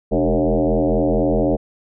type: tone with frequency modulation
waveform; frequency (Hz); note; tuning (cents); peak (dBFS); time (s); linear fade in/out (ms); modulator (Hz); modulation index
sine; 123.47; B2; 0; -14; 0.11-1.57; 20; 83.9; 6.4
effects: none